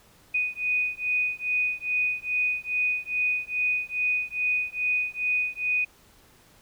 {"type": "beating tone pair", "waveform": "sine", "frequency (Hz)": [2484, 2486.4], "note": ["D#7", "D#7"], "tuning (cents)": [-3, -2], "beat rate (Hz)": 2.4, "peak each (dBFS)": -27, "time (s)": [0.34, 5.85], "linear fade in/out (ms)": 10, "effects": ["pink hiss -57 dBFS RMS until 6.61 s"]}